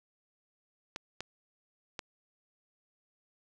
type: clicks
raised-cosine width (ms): 0.2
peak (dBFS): -20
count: 3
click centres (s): 0.961 / 1.206 / 1.992
effects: none